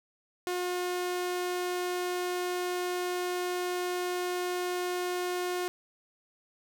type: tone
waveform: sawtooth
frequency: 359 Hz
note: F4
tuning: 48 cents sharp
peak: -26 dBFS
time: 0.47-5.68 s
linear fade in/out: 0 ms
effects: none